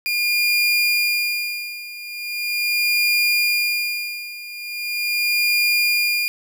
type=tone with tremolo; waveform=30% pulse; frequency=2417 Hz; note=D7; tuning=49 cents sharp; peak=-13 dBFS; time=0.06-6.28 s; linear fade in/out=0 ms; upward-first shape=sine; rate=0.4 Hz; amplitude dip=85%; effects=none